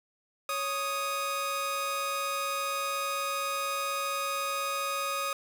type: tone pair together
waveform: sawtooth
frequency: 554.4 / 1244.5 Hz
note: C#5 / D#6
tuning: 0 / 0 cents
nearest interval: octave + major second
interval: 1400 cents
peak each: -32 / -27 dBFS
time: 0.49-5.33 s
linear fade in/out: 2 ms
effects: 10-bit